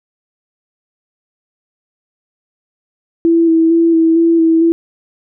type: tone with vibrato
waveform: sine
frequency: 329.6 Hz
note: E4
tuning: in tune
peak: -7 dBFS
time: 3.25-4.72 s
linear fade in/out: 0 ms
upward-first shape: square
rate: 2.2 Hz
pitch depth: 19 cents each way
effects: none